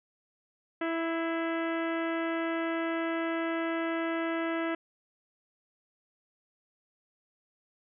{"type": "harmonic tone with a mistuned harmonic", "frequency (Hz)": 329.6, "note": "E4", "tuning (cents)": 0, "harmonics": [1, 2, 3, 4, 5, 6, 7, 8, 9, 10], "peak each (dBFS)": [-31, -35, -42, -39, -40, -41, -50, -47, -52, -54], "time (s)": [0.81, 4.75], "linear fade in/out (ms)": 5, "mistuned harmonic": 6, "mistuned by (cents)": 32, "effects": []}